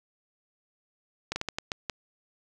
slowing click train, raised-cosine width 0.2 ms, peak -13 dBFS, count 7, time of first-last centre 1.32-1.898 s, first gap 40 ms, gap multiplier 1.35, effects none

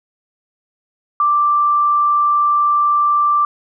sine tone, 1176 Hz, D6, 2 cents sharp, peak -11 dBFS, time 1.2-3.45 s, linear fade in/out 2 ms, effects none

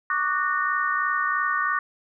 sine tone cluster, 1130 / 1193 / 1480 / 1837 Hz, C#6 / D6 / F#6 / A#6, +33 / +27 / 0 / -26 cents, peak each -27 dBFS, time 0.1-1.79 s, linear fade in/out 2 ms, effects none

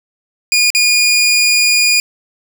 20% pulse tone with dropouts, 2440 Hz, D#7, 34 cents flat, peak -4 dBFS, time 0.52-2 s, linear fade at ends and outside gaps 1 ms, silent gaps 0.703-0.749 s, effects none

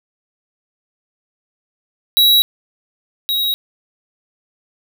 square tone pair in turn, 3878 / 3822 Hz, B7 / A#7, -32 / +43 cents, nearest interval unison, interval 25 cents, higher first, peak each -9 / -16 dBFS, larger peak first, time 2.17-2.42 / 3.29-3.54 s, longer neither, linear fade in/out 0 ms, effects none

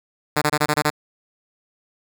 5% pulse tone bursts, 150.1 Hz, D3, 38 cents sharp, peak -5 dBFS, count 7, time 0.36-0.903 s, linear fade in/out 10 ms, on 57 ms, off 24 ms, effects none

